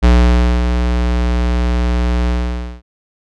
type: tone with ADSR envelope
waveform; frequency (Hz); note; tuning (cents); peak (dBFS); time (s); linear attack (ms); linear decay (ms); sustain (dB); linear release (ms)
square; 60.3; B1; -41; -6; 0.02-2.82; 24; 570; -7; 540
effects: low-pass 5000 Hz 12 dB/octave